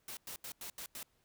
white noise bursts at uneven times, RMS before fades -45 dBFS, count 6, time 0.08-0.17 / 0.27-0.36 / 0.44-0.52 / 0.61-0.7 / 0.78-0.86 / 0.95-1.03 s, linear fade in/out 2 ms, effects pink hiss -75 dBFS RMS until 1.24 s

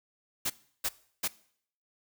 white noise bursts, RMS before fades -30 dBFS, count 3, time 0.45-1.28 s, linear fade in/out 10 ms, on 50 ms, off 340 ms, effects noise-tail reverb RT60 0.6 s tail -20 dB re dry

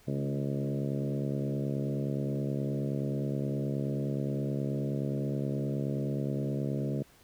harmonic tone with a mistuned harmonic, 69.5 Hz, C#2, 5 cents sharp, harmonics 2 / 3 / 4 / 5 / 6 / 7 / 8 / 9, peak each -32 / -36 / -38 / -40 / -42 / -43 / -44 / -45 dBFS, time 0.07-7.03 s, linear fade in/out 10 ms, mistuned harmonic 3, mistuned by +20 cents, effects pink hiss -60 dBFS RMS until 7.23 s

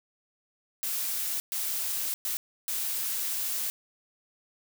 blue noise bursts at uneven times, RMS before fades -31 dBFS, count 4, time 0.83-1.4 / 1.52-2.14 / 2.25-2.37 / 2.68-3.7 s, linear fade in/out 0 ms, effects none

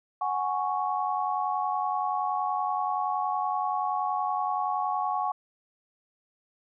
sine chord, F# suspended second, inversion none, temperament equal, 740 / 830.6 / 1108.7 Hz, F#5 / G#5 / C#6, 0 / 0 / 0 cents, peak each -30 dBFS, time 0.21-5.32 s, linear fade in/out 5 ms, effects none

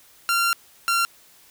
sawtooth tone pair in turn, 1380 / 1374.4 Hz, F6 / F6, -21 / -28 cents, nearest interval unison, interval 7 cents, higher first, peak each -15 dBFS, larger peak neither, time 0.29-0.53 / 0.88-1.05 s, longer first, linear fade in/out 0 ms, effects white hiss -53 dBFS RMS until 1.5 s

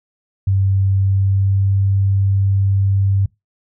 sine tone with pitch glide, 97 to 98.01 Hz, G2 to G2, -18 to 0 cents, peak -12 dBFS, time 0.47-3.26 s, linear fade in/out 5 ms, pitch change +18 cents, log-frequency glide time 0.95-1.75 s, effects noise-tail reverb RT60 0.2 s tail -23 dB re dry

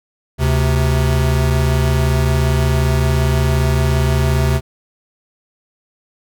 square tone pair together, 73.42 / 130.82 Hz, D2 / C3, 0 / 0 cents, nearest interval minor seventh, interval 1000 cents, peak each -16 dBFS, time 0.38-4.61 s, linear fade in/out 50 ms, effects none

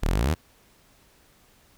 sawtooth exponential sweep, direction up, 33.16 to 88 Hz, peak -17 dBFS, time 0.02-0.35 s, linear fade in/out 20 ms, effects pink hiss -59 dBFS RMS until 1.77 s

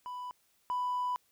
triangle tone pair in turn, 992 / 992 Hz, B5 / B5, +7 / +7 cents, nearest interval unison, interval 0 cents, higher neither, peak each -36 / -27 dBFS, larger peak second, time 0.06-0.31 / 0.7-1.16 s, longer second, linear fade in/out 0 ms, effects tanh soft clip ceiling -26 dBFS + white hiss -71 dBFS RMS until 1.31 s

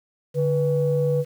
sine tone pair together, 145.65 / 489.9 Hz, D3 / B4, -14 / -14 cents, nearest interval octave + major sixth, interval 2100 cents, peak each -21 / -20 dBFS, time 0.34-1.25 s, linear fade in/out 50 ms, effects tanh soft clip ceiling -11 dBFS + 8-bit

